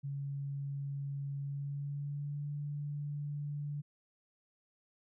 sine tone with pitch glide, 140.1 to 145.71 Hz, C#3 to D3, +19 to -13 cents, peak -36 dBFS, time 0.03-3.82 s, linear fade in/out 20 ms, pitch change +68 cents, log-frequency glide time 1.39-2.51 s, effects none

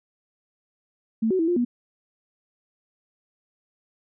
sine tone with pitch steps, 223.2 / 374.1 / 326.8 / 351.4 / 242.3 Hz, A3 / F#4 / E4 / F4 / B3, +25 / +19 / -15 / +11 / -33 cents, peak -19 dBFS, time 1.22-1.65 s, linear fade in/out 10 ms, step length 86 ms, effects none

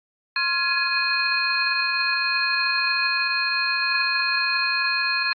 sine tone cluster, 1059 / 1389 / 1681 / 2493 / 4215 Hz, C6 / F6 / G#6 / D#7 / C8, +21 / -10 / +20 / +3 / +12 cents, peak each -29 / -32 / -25 / -25 / -26 dBFS, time 0.36-5.33 s, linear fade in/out 2 ms, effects AAC 32 kbps

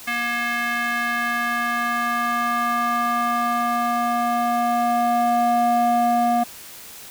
square tone with band-pass filter sweep, 238.2 Hz, A#3, 38 cents sharp, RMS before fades -21 dBFS, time 0.07-6.44 s, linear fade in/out 10 ms, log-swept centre 2000 to 630 Hz, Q 2.5, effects white hiss -40 dBFS RMS until 7.1 s

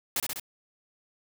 white noise with echo, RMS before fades -28 dBFS, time 0.16-0.2 s, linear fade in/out 2 ms, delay 66 ms, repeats 3, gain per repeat -3 dB, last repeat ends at 0.398 s, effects none

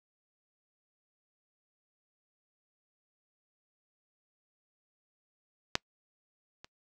clicks, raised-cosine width 0.2 ms, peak -8 / -29 dBFS, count 2, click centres 5.754 / 6.645 s, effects noise-tail reverb RT60 0.1 s tail -26 dB re dry

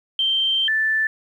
sine tone pair in turn, 3136 / 1760 Hz, G7 / A6, 0 / 0 cents, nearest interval minor seventh, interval 1000 cents, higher first, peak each -17 dBFS, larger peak neither, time 0.19-0.68 / 0.68-1.07 s, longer first, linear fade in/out 2 ms, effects 9-bit

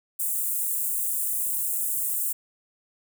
white high-pass noise, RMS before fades -27 dBFS, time 0.19-2.33 s, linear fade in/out 10 ms, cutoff 7800 Hz, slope 48 dB/octave, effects none

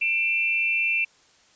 sine tone pair together, 2374 / 2672 Hz, D7 / E7, +18 / +23 cents, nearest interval major second, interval 205 cents, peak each -24 / -23 dBFS, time 0.01-1.05 s, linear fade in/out 10 ms, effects white hiss -58 dBFS RMS until 1.55 s + resampled to 16000 Hz

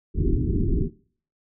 pink low-pass noise, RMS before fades -22 dBFS, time 0.14-0.9 s, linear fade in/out 50 ms, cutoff 400 Hz, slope 96 dB/octave, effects noise-tail reverb RT60 0.5 s tail -21 dB re dry

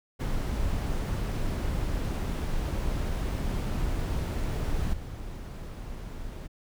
brown noise with level steps, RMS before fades -29 / -38 dBFS, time 0.19-6.48 s, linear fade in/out 20 ms, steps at 4.93 s, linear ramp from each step 5 ms, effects none

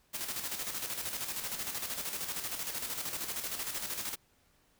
white noise with tremolo, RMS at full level -36 dBFS, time 0.13-4.16 s, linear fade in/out 20 ms, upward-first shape square, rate 13 Hz, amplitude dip 50%, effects pink hiss -69 dBFS RMS until 4.79 s

